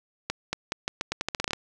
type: accelerating click train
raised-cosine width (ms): 0.2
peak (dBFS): -10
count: 14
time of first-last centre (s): 0.3-1.533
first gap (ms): 230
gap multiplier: 0.83
effects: none